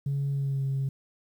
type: tone with pitch glide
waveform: sine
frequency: 139.8 to 135.82 Hz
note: C#3 to C#3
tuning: +15 to -35 cents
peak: -24 dBFS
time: 0.06-0.89 s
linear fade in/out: 5 ms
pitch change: -50 cents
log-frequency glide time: 0.31-0.64 s
effects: tanh soft clip ceiling -23 dBFS + 10-bit